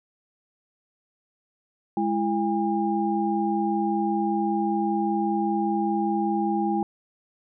sine tone cluster, 208.8 / 333.9 / 808 Hz, G#3 / E4 / G#5, +10 / +22 / -48 cents, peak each -26 dBFS, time 1.97-6.83 s, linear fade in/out 2 ms, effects none

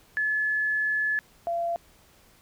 sine tone pair in turn, 1718 / 683 Hz, A6 / F5, -42 / -39 cents, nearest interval octave + major third, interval 1597 cents, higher first, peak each -23 / -25 dBFS, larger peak first, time 0.17-1.19 / 1.47-1.76 s, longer first, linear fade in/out 0 ms, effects pink hiss -58 dBFS RMS until 2.41 s

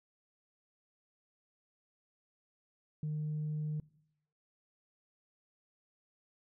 sine tone, 152.2 Hz, D#3, 38 cents flat, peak -32 dBFS, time 3.03-3.8 s, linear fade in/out 2 ms, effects noise-tail reverb RT60 0.8 s tail -23 dB re dry + tanh soft clip ceiling -31 dBFS

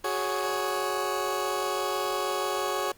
20% pulse chord, F# suspended second, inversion none, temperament just, 370 / 416.2 / 555 Hz, F#4 / G#4 / C#5, 0 / +4 / +2 cents, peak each -27 dBFS, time 0.04-2.92 s, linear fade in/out 5 ms, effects pink hiss -57 dBFS RMS until 2.97 s + Opus 24 kbps

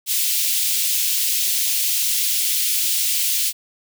white high-pass noise, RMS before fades -20 dBFS, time 0.06-3.53 s, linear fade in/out 50 ms, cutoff 2600 Hz, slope 24 dB/octave, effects none

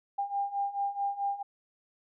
sine beating tone pair, 798 / 802.6 Hz, G5 / G5, +31 / +41 cents, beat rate 4.6 Hz, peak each -34 / -31 dBFS, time 0.18-1.43 s, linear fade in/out 10 ms, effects none

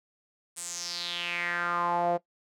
sawtooth tone with band-pass filter sweep, 173.8 Hz, F3, 8 cents flat, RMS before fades -31 dBFS, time 0.56-2.18 s, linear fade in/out 20 ms, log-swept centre 8900 to 590 Hz, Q 4.7, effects noise-tail reverb RT60 0.1 s tail -18 dB re dry

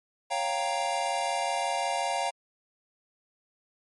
square chord, G half-diminished seventh, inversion second, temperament equal, 554.4 / 698.5 / 784 / 932.3 Hz, Db5 / F5 / G5 / Bb5, 0 / 0 / 0 / 0 cents, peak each -36 / -32 / -33 / -33 dBFS, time 0.3-2.31 s, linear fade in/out 20 ms, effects MP3 48 kbps

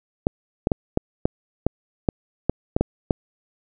clicks, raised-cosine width 2 ms, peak -4 dBFS, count 11, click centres 0.269 / 0.671 / 0.718 / 0.974 / 1.255 / 1.666 / 2.088 / 2.496 / 2.765 / 2.81 / 3.108 s, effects none

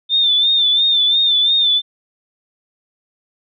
sine tone with vibrato, 3578 Hz, A7, 28 cents sharp, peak -11 dBFS, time 0.09-1.82 s, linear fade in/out 50 ms, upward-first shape sine, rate 2.9 Hz, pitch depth 59 cents each way, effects none

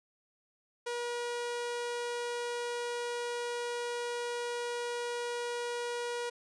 sawtooth tone, 480 Hz, B4, 49 cents flat, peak -30 dBFS, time 0.86-6.3 s, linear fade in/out 10 ms, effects resampled to 22050 Hz

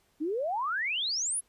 sine exponential sweep, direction up, 287.1 to 11175 Hz, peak -28 dBFS, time 0.2-1.41 s, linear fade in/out 20 ms, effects pink hiss -69 dBFS RMS until 1.48 s + resampled to 32000 Hz

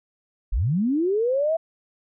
sine linear sweep, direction up, 32.52 to 667 Hz, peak -19 dBFS, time 0.52-1.57 s, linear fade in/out 10 ms, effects none

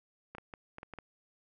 clicks, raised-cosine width 0.5 ms, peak -29 dBFS, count 7, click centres 0.35 / 0.383 / 0.538 / 0.784 / 0.831 / 0.937 / 0.987 s, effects none

